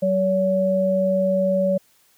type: tone pair together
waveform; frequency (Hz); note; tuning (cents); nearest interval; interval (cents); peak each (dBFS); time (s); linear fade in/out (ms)
sine; 189.1 / 566.7; F#3 / C#5; +38 / +38; octave + perfect fifth; 1900; -22 / -18; 0.02-1.78; 10
effects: white hiss -59 dBFS RMS until 2.17 s